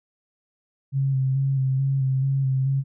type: tone with vibrato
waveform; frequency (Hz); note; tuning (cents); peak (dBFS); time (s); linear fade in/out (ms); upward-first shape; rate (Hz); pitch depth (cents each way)
sine; 134.3; C3; +46; -19; 0.92-2.84; 50; square; 2.3; 25
effects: none